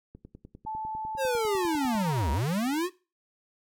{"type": "click train", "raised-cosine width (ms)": 3, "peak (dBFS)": -32, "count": 19, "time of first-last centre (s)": [0.15, 1.952], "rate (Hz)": 9.99}
{"type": "tone with pitch glide", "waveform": "sine", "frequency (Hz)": [873, 946.5], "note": ["A5", "A#5"], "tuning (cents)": [-14, 26], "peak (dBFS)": -31, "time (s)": [0.66, 2.39], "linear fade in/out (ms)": 10, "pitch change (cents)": 140, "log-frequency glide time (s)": [1.91, 2.14]}
{"type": "linear two-way sweep", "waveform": "square", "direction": "down then up", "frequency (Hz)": [554.4, 64.1, 379], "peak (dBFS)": -26, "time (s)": [1.17, 2.9], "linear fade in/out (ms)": 50, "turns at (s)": 2.31}
{"effects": ["noise-tail reverb RT60 0.3 s tail -19 dB re dry", "MP3 96 kbps"]}